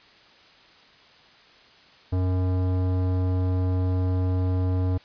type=tone with tanh clipping; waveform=sine; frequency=92 Hz; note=F#2; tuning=9 cents flat; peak=-23 dBFS; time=2.12-4.98 s; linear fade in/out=10 ms; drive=17 dB; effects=white hiss -53 dBFS RMS until 5.04 s + resampled to 11025 Hz